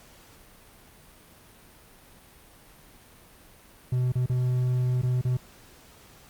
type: tone with dropouts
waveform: triangle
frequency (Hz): 125.6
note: B2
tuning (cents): +30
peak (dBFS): -20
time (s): 3.92-5.37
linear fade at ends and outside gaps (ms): 5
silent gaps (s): 4.121-4.154 / 4.261-4.296 / 5.017-5.031 / 5.214-5.249
effects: pink hiss -53 dBFS RMS until 6.29 s + Opus 48 kbps